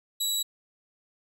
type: tone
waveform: 20% pulse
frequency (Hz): 3905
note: B7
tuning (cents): -20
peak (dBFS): -20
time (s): 0.2-0.43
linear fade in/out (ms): 10
effects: none